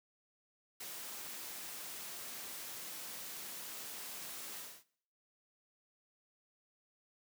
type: noise with ADSR envelope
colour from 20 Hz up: white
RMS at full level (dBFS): -44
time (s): 0.8-4.84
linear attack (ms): 9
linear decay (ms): 4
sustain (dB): -2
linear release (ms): 250
effects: noise-tail reverb RT60 0.6 s tail -20 dB re dry + high-pass 150 Hz 12 dB/octave